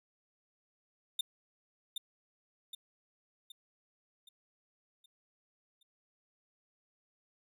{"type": "tone with echo", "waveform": "45% pulse", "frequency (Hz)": 3619, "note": "A7", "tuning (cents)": 48, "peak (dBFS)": -30, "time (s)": [1.19, 1.21], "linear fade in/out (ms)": 5, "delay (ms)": 770, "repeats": 6, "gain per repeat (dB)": -6, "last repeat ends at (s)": 5.83, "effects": []}